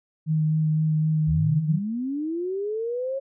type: tone with vibrato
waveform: sine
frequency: 155.9 Hz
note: D#3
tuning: 4 cents sharp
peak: -19 dBFS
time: 0.26-1.8 s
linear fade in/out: 50 ms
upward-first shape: sine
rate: 3.9 Hz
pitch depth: 13 cents each way
type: linear sweep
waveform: sine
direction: up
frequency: 63.2 to 549 Hz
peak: -25 dBFS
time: 1.27-3.2 s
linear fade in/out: 20 ms
effects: none